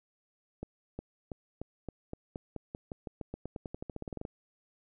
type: accelerating click train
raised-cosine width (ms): 2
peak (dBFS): -25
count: 26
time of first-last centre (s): 0.63-4.251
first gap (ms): 360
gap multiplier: 0.91
effects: none